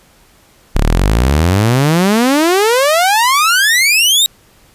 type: exponential sweep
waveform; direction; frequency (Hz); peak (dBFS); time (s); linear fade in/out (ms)
sawtooth; up; 32.7 to 3845; -5; 0.75-4.26; 0
effects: pink hiss -48 dBFS RMS until 4.74 s + resampled to 32000 Hz